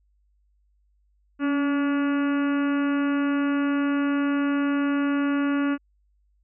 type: harmonic tone with a mistuned harmonic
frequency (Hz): 285.8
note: D4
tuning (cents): -47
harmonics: 1 / 2 / 3 / 4 / 5 / 6 / 7 / 8 / 9 / 10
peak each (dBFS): -21 / -35 / -42 / -35 / -34 / -40 / -44 / -47 / -43 / -47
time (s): 1.39-5.78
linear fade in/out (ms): 50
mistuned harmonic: 1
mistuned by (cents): -28
effects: added 50 Hz sine -62 dBFS peak until 6.43 s